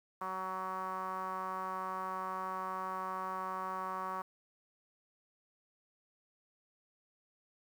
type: tone with low-pass filter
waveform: 5% pulse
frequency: 187.4 Hz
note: F#3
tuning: 22 cents sharp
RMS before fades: -39 dBFS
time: 0.21-4.22 s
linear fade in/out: 5 ms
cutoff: 1100 Hz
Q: 4.7
effects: 10-bit